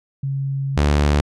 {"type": "tone pair in turn", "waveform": ["sine", "sawtooth"], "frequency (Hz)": [137, 73.18], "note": ["C#3", "D2"], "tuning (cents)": [-20, -6], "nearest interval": "major seventh", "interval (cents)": 1086, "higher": "first", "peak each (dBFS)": [-20, -10], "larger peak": "second", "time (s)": [[0.23, 0.77], [0.77, 1.21]], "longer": "first", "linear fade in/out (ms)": 5, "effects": ["low-pass 7000 Hz 12 dB/octave"]}